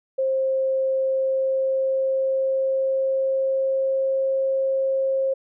sine tone with pitch glide, 530 to 535.2 Hz, C5 to C5, +22 to +39 cents, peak -19 dBFS, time 0.18-5.34 s, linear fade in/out 10 ms, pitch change +17 cents, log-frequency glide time 0.92-4.34 s, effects none

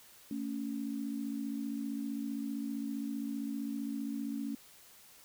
sine tone pair together, 224.5 / 279.8 Hz, A3 / C#4, +35 / +16 cents, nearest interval major third, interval 381 cents, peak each -38 / -37 dBFS, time 0.31-4.55 s, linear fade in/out 2 ms, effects white hiss -58 dBFS RMS until 5.24 s

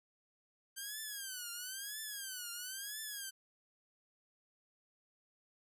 5% pulse tone with vibrato, 1568 Hz, G6, in tune, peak -31 dBFS, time 0.76-3.31 s, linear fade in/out 20 ms, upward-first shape triangle, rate 1 Hz, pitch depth 210 cents each way, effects resampled to 32000 Hz

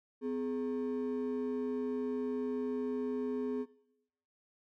triangle ring-modulated tone, 336.9 Hz, E4, 38 cents sharp, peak -27 dBFS, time 0.21-3.66 s, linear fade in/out 50 ms, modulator 83.1 Hz, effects noise-tail reverb RT60 0.8 s tail -19 dB re dry + tanh soft clip ceiling -24 dBFS

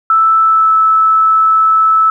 sine tone with pitch glide, 1318.5 to 1307.9 Hz, E6 to E6, 0 to -14 cents, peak -6 dBFS, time 0.1-2.1 s, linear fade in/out 2 ms, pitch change -14 cents, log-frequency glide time 0.4-0.74 s, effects 8-bit

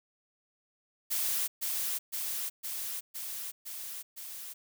blue noise with echo, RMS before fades -31 dBFS, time 1.1-1.48 s, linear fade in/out 20 ms, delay 510 ms, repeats 6, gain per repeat -2 dB, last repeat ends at 4.54 s, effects none

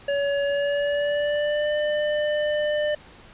square tone with pitch glide, 565 to 598.6 Hz, C#5 to D5, +33 to +33 cents, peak -22 dBFS, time 0.08-2.95 s, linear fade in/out 5 ms, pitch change +100 cents, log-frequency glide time 0.44-1.72 s, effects pink hiss -48 dBFS RMS until 3.33 s + resampled to 8000 Hz

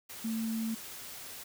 sine tone in noise, 224.2 Hz, A3, 33 cents sharp, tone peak -31 dBFS, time 0.24-0.75 s, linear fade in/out 10 ms, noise white, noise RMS -45 dBFS, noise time 0.09-1.44 s, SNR +11 dB, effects none

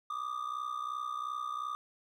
triangle ring-modulated tone, 1200 Hz, D6, 37 cents sharp, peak -30 dBFS, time 0.1-1.75 s, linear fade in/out 0 ms, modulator 31.4 Hz, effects none

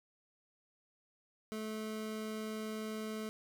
25% pulse tone, 217.1 Hz, A3, 23 cents flat, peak -35 dBFS, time 1.52-3.29 s, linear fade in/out 0 ms, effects none

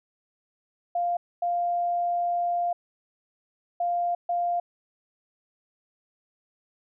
sine tone bursts at uneven times, 698.5 Hz, F5, in tune, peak -23 dBFS, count 4, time 0.95-1.17 / 1.42-2.73 / 3.8-4.15 / 4.29-4.6 s, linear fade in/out 5 ms, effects none

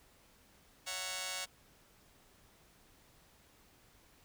5% pulse chord, F# dominant seventh, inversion second, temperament just, 555 / 666 / 740 / 925 Hz, C#5 / E5 / F#5 / A#5, +2 / +18 / 0 / -14 cents, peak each -33 / -36 / -32 / -36 dBFS, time 0.86-1.46 s, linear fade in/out 20 ms, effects pink hiss -65 dBFS RMS until 4.24 s

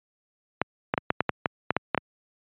clicks, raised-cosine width 0.5 ms, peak -6 dBFS, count 11, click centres 0.616 / 0.939 / 0.978 / 1.104 / 1.206 / 1.293 / 1.458 / 1.706 / 1.766 / 1.947 / 1.977 s, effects high-pass 100 Hz 12 dB/octave + resampled to 8000 Hz

